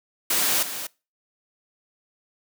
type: noise with echo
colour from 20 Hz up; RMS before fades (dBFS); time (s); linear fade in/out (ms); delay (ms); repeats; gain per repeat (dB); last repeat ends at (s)
white; -22; 0.3-0.63; 5; 240; 1; -10; 0.87
effects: noise-tail reverb RT60 0.3 s tail -24 dB re dry + high-pass 200 Hz 12 dB/octave